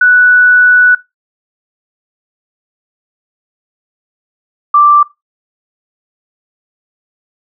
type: tone pair in turn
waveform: sine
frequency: 1480 / 1174.7 Hz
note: F#6 / D6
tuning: 0 / 0 cents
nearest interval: major third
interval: 400 cents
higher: first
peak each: -3 dBFS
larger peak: neither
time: 0.01-0.95 / 4.74-5.03 s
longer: first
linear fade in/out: 5 ms
effects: noise-tail reverb RT60 0.2 s tail -19 dB re dry